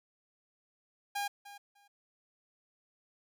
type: tone with echo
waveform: sawtooth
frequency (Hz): 810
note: G#5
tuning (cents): -43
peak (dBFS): -29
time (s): 1.15-1.28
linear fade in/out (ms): 10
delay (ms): 300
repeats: 2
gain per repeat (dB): -15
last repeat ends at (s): 1.88
effects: none